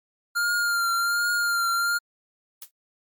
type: tone with vibrato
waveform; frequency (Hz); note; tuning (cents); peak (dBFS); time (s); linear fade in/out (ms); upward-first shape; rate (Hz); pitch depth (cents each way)
square; 1400; F6; +4; -22; 0.35-1.99; 20; triangle; 1.3; 36
type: noise with exponential decay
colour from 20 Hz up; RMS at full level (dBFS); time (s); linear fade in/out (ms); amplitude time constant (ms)
blue; -32; 2.62-2.71; 1; 18
effects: MP3 96 kbps